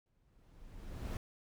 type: noise with exponential growth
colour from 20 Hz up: brown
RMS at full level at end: -36 dBFS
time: 0.06-1.17 s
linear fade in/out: 1 ms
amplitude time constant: 240 ms
effects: none